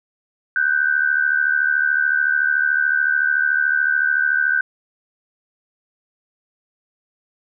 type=tone pair together; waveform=sine; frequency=1491 / 1564.7 Hz; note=F#6 / G6; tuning=+13 / -4 cents; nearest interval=minor second; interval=83 cents; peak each=-18 / -18 dBFS; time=0.56-4.61 s; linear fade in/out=2 ms; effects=none